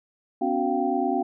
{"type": "tone cluster", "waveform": "sine", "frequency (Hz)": [253.7, 282.9, 369, 698, 777], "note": ["B3", "C#4", "F#4", "F5", "G5"], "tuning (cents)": [47, 35, -5, -1, -16], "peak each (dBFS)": -28, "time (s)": [0.41, 1.23], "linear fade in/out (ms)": 10, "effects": []}